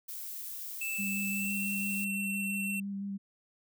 violet noise, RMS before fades -41 dBFS, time 0.08-2.05 s, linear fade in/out 10 ms
square tone with pitch glide, 2637 to 2705 Hz, E7 to E7, 0 to +44 cents, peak -34 dBFS, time 0.81-2.8 s, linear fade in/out 5 ms, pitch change +44 cents, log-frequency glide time 1.34-1.56 s
sine tone with vibrato, 198.4 Hz, G3, 21 cents sharp, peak -34 dBFS, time 0.98-3.18 s, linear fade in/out 20 ms, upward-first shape square, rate 5.9 Hz, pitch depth 12 cents each way
effects none

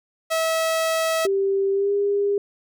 sawtooth tone, 648 Hz, E5, 30 cents flat, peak -16 dBFS, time 0.3-1.27 s, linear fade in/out 20 ms
sine tone with pitch glide, 391.8 to 404 Hz, G4 to G#4, -1 to -48 cents, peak -18 dBFS, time 1.25-2.38 s, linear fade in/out 2 ms, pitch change +53 cents, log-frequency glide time 1.72-1.92 s
effects none

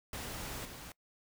pink noise with level steps, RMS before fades -42 / -48 dBFS, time 0.13-0.92 s, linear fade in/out 2 ms, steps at 0.65 s, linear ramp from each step 5 ms, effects noise-tail reverb RT60 0.1 s tail -23 dB re dry

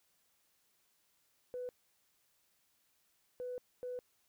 sine tone bursts at uneven times, 497.2 Hz, B4, 12 cents sharp, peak -38 dBFS, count 3, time 1.54-1.69 / 3.4-3.58 / 3.83-3.99 s, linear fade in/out 0 ms, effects tanh soft clip ceiling -34 dBFS + white hiss -75 dBFS RMS until 4.28 s

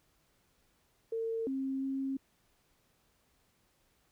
sine tone with pitch steps, 452.8 / 267.7 / 269.3 Hz, A4 / C4 / C#4, +50 / +40 / -50 cents, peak -32 dBFS, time 1.12-2.17 s, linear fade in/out 5 ms, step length 350 ms, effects pink hiss -72 dBFS RMS until 4.11 s

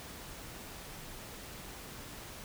silence, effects pink hiss -47 dBFS RMS until 2.44 s

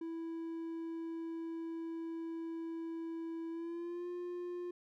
triangle tone with pitch glide, 329.6 to 353.3 Hz, E4 to F4, 0 to +20 cents, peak -37 dBFS, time 0.01-4.71 s, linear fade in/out 5 ms, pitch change +120 cents, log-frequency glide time 3.5-4.08 s, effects none

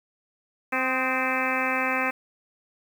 harmonic tone with a mistuned harmonic, 259.9 Hz, C4, 11 cents flat, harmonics 1 / 2 / 3 / 4 / 5 / 6 / 7 / 8 / 9 / 10, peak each -32 / -32 / -32 / -32 / -32 / -32 / -32 / -32 / -32 / -32 dBFS, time 0.72-2.11 s, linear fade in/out 10 ms, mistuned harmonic 5, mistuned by -46 cents, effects 8-bit

